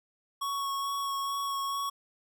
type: tone with vibrato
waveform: square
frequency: 1108.7 Hz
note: C#6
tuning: in tune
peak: -31 dBFS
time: 0.41-1.9 s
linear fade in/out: 10 ms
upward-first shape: sine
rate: 2.3 Hz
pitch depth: 13 cents each way
effects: none